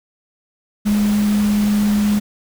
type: tone in noise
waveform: sine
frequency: 207.7 Hz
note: G#3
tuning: in tune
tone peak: -13 dBFS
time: 0.85-2.2 s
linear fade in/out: 20 ms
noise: pink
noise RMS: -29 dBFS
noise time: 0.85-2.2 s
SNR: +13 dB
effects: none